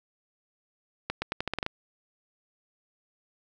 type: accelerating click train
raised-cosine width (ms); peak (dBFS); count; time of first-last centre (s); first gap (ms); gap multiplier
0.3; -13; 9; 1.1-1.664; 120; 0.84
effects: none